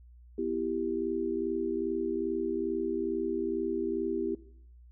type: chord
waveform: sine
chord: E minor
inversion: second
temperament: equal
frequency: 246.9 / 329.6 / 392 Hz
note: B3 / E4 / G4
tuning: 0 / 0 / 0 cents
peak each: -36 / -33 / -32 dBFS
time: 0.38-4.35 s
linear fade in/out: 5 ms
effects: noise-tail reverb RT60 0.6 s tail -17 dB re dry + added 60 Hz sine -51 dBFS peak until 4.91 s